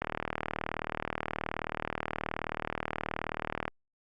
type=click train; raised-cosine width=0.5 ms; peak=-16 dBFS; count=143; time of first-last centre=0.02-3.68 s; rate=38.8 Hz; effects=Opus 48 kbps